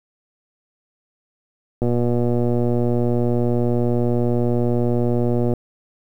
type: click train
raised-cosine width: 2 ms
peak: -8 dBFS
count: 447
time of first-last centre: 1.82-5.537 s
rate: 120 Hz
effects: 8-bit